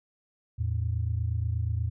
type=tone pair together; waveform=sine; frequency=83.1 / 111.46 Hz; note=E2 / A2; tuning=+15 / +23 cents; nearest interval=perfect fourth; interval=508 cents; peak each=-28 dBFS; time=0.58-1.9 s; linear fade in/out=20 ms; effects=tanh soft clip ceiling -18 dBFS